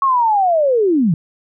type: linear sweep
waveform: sine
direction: down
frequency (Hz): 1113 to 146.83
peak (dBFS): -11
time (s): 0.02-1.14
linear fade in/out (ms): 2
effects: none